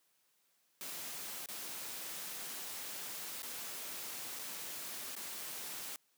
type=noise with dropouts; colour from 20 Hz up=white; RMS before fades=-44 dBFS; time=0.81-5.96 s; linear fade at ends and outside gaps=0 ms; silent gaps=1.459-1.487 / 3.421-3.431 / 4.39-4.394 / 5.152-5.165 s; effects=white hiss -75 dBFS RMS until 6.17 s + high-pass 150 Hz 12 dB/octave